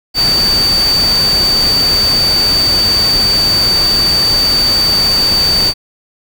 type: tone in noise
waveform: sine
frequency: 4598 Hz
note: D8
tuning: 37 cents flat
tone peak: -9 dBFS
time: 0.14-5.74 s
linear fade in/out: 50 ms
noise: pink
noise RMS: -19 dBFS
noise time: 0.14-5.74 s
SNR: +7 dB
effects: none